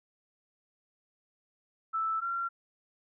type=tone pair in turn; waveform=sine; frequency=1318.5 / 1371.3 Hz; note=E6 / F6; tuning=0 / -32 cents; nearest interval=minor second; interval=68 cents; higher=second; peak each=-28 / -30 dBFS; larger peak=first; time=1.93-2.21 / 2.21-2.49 s; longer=neither; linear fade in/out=20 ms; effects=none